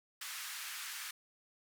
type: band-pass noise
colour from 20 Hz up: pink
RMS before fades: -44 dBFS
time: 0.21-1.11 s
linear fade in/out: 5 ms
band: 1300 to 16000 Hz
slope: 24 dB/octave
effects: none